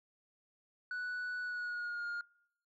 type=tone with pitch glide; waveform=sine; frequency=1480 to 1418.1 Hz; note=F#6 to F6; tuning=0 to +26 cents; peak=-34 dBFS; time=0.91-2.21 s; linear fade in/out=2 ms; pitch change=-74 cents; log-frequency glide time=1.41-2.06 s; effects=noise-tail reverb RT60 0.7 s tail -25 dB re dry + tanh soft clip ceiling -36 dBFS